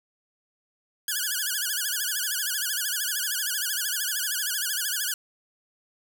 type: tone with vibrato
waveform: 5% pulse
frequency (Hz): 1568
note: G6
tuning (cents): 0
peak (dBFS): -15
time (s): 1.08-5.14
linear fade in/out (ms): 2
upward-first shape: sine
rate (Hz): 13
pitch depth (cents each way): 160
effects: none